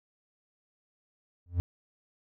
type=tone with exponential growth; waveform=triangle; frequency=87.31 Hz; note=F2; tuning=in tune; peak=-19 dBFS; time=1.46-1.6 s; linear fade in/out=0 ms; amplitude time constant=29 ms; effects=none